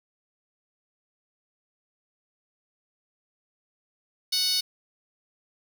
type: tone with high-pass filter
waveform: 10% pulse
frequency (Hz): 740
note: F#5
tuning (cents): 0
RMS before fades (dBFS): -25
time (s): 4.32-4.61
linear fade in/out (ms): 10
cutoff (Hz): 4500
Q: 2.9
effects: 8-bit